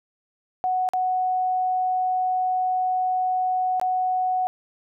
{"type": "tone with dropouts", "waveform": "sine", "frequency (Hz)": 740, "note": "F#5", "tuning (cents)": 0, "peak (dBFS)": -20, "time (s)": [0.64, 4.47], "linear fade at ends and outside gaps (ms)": 0, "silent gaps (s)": [[0.889, 0.935], [3.798, 3.814]], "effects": []}